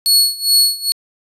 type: tone with tremolo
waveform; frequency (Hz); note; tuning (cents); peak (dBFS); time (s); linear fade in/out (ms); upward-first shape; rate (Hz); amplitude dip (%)
sawtooth; 4371; C#8; -25; -5; 0.06-0.92; 0; sine; 2.4; 90
effects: resampled to 32000 Hz